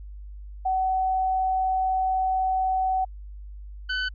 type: tone pair in turn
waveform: sine / sawtooth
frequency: 754 / 1508 Hz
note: F#5 / F#6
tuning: +32 / +32 cents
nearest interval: octave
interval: 1200 cents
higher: second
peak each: -21 dBFS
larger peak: neither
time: 0.65-3.05 / 3.89-4.09 s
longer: first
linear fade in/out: 10 ms
effects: added 50 Hz sine -37 dBFS peak until 4.14 s + resampled to 11025 Hz